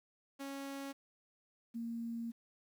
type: tone pair in turn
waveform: sawtooth / sine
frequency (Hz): 275.7 / 231.8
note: C#4 / A#3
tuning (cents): -9 / -10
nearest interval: minor third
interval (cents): 301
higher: first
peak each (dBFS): -38 / -38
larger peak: neither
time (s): 0.39-0.93 / 1.74-2.32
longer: second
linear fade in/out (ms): 20
effects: 11-bit